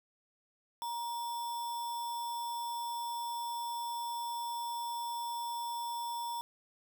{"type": "tone with sample-and-hold", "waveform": "sine", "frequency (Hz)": 945, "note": "A#5", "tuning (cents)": 23, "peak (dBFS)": -35, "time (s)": [0.82, 6.41], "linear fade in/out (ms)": 0, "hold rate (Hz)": 4410, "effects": []}